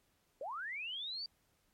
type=linear sweep; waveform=sine; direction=up; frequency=493.9 to 4699 Hz; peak=-39 dBFS; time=0.41-1.26 s; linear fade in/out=2 ms; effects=pink hiss -75 dBFS RMS until 1.73 s + MP3 64 kbps